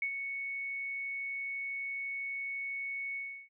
sine tone with ADSR envelope, 2217 Hz, C#7, in tune, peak -29 dBFS, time 0.02-3.49 s, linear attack 3 ms, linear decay 77 ms, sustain -6 dB, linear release 330 ms, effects none

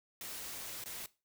white noise with dropouts, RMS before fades -44 dBFS, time 0.21-1.06 s, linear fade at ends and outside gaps 2 ms, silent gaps 0.84-0.858 s, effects noise-tail reverb RT60 0.3 s tail -19 dB re dry

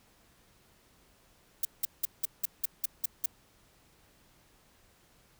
violet noise bursts, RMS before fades -28 dBFS, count 9, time 1.63-3.259 s, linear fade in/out 5 ms, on 21 ms, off 180 ms, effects pink hiss -64 dBFS RMS until 5.39 s

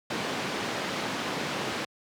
pink band-pass noise, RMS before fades -32 dBFS, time 0.1-1.85 s, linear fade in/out 5 ms, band 180 to 4400 Hz, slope 12 dB/octave, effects high-pass 100 Hz 12 dB/octave

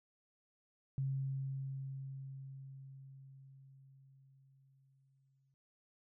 sine tone with exponential decay, 135.1 Hz, C#3, 44 cents flat, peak -33 dBFS, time 0.98-5.54 s, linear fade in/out 0 ms, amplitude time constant 990 ms, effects none

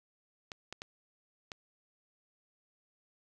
clicks, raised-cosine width 0.2 ms, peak -24 dBFS, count 4, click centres 0.518 / 0.726 / 0.819 / 1.518 s, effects none

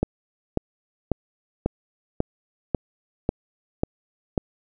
click train, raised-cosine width 2 ms, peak -7 dBFS, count 9, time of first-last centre 0.03-4.378 s, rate 1.84 Hz, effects none

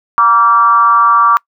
sine tone with frequency modulation, 1159 Hz, D6, 23 cents flat, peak -5 dBFS, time 0.18-1.37 s, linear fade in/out 0 ms, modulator 216 Hz, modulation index 0.69, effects noise-tail reverb RT60 0.1 s tail -25 dB re dry

